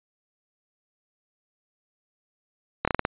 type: slowing click train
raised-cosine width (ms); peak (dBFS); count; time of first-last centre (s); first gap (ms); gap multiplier
0.5; -7; 6; 2.85-3.051; 26; 1.22
effects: resampled to 8000 Hz